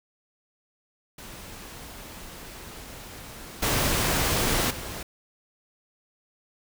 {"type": "noise with level steps", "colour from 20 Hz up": "pink", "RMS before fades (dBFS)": [-42, -24, -36], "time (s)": [1.18, 5.03], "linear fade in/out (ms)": 5, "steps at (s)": [3.62, 4.7], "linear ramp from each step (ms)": 10, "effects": []}